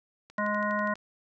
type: click train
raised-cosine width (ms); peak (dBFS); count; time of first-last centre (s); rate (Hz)
0.2; -32; 9; 0.3-0.956; 12.2
type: harmonic tone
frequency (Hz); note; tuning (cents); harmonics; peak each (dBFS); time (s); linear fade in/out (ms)
208.5; G#3; +7; 1 / 3 / 5 / 7 / 9; -32 / -32 / -31 / -34 / -34; 0.38-0.94; 5
effects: none